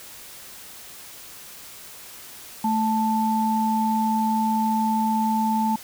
sine tone pair together, 220 / 880 Hz, A3 / A5, 0 / 0 cents, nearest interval 2 octaves, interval 2400 cents, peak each -22 dBFS, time 2.64-5.76 s, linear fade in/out 5 ms, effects white hiss -42 dBFS RMS until 5.83 s

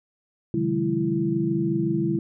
sine tone cluster, 131.3 / 151.8 / 179.6 / 205.1 / 333.4 Hz, C3 / D#3 / F3 / G#3 / E4, +6 / -42 / +49 / -21 / +20 cents, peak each -31 / -28 / -30 / -28 / -24 dBFS, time 0.54-2.19 s, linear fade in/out 2 ms, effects none

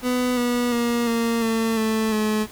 30% pulse tone with pitch steps, 249.2 / 243.1 / 237.1 / 231.3 / 225.6 / 220.1 / 214.7 Hz, B3 / B3 / A#3 / A#3 / A3 / A3 / A3, +16 / -27 / +30 / -13 / +44 / +1 / -42 cents, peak -17 dBFS, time 0.02-2.47 s, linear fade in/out 50 ms, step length 350 ms, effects pink hiss -43 dBFS RMS until 2.51 s

